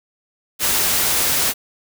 white noise, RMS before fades -18 dBFS, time 0.59-1.54 s, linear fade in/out 50 ms, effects none

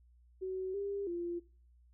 sine tone with pitch steps, 375.5 / 400.3 / 345.8 Hz, F#4 / G4 / F4, +26 / +36 / -17 cents, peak -35 dBFS, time 0.41-1.4 s, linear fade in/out 20 ms, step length 330 ms, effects noise-tail reverb RT60 0.4 s tail -19 dB re dry + added 60 Hz sine -61 dBFS peak until 1.93 s

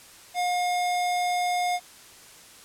square tone, 715 Hz, F5, 41 cents sharp, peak -24 dBFS, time 0.34-1.8 s, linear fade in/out 50 ms, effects white hiss -49 dBFS RMS until 2.64 s + low-pass 11000 Hz 12 dB/octave

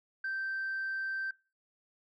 sine tone, 1560 Hz, G6, 9 cents flat, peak -31 dBFS, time 0.24-1.31 s, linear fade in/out 5 ms, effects noise-tail reverb RT60 0.3 s tail -22 dB re dry + tanh soft clip ceiling -30 dBFS

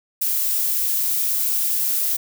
violet noise, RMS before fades -21 dBFS, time 0.21-2.17 s, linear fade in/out 10 ms, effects none

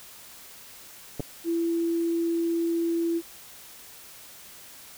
clicks, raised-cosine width 2 ms, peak -18 dBFS, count 2, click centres 1.197 / 1.204 s
sine tone, 335.5 Hz, E4, 31 cents sharp, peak -23 dBFS, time 1.44-3.22 s, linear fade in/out 50 ms
effects white hiss -47 dBFS RMS until 4.97 s

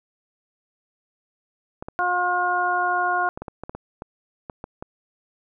clicks, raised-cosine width 1 ms, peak -19 dBFS, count 12, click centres 1.825 / 1.885 / 3.375 / 3.42 / 3.482 / 3.636 / 3.695 / 3.75 / 4.021 / 4.498 / 4.641 / 4.825 s
harmonic tone, 357.5 Hz, F4, 41 cents sharp, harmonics 1 / 2 / 3 / 4, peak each -32 / -23 / -25 / -24 dBFS, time 1.99-3.29 s, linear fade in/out 0 ms
effects none

